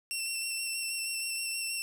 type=tone with vibrato; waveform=15% pulse; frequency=2706 Hz; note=E7; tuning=45 cents sharp; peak=-25 dBFS; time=0.11-1.82 s; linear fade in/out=0 ms; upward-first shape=square; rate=6.3 Hz; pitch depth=15 cents each way; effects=none